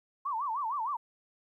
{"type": "tone with vibrato", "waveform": "sine", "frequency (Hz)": 1014, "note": "B5", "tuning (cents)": 45, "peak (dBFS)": -30, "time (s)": [0.25, 0.97], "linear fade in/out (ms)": 10, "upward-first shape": "sine", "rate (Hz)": 6.5, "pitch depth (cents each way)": 260, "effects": ["12-bit"]}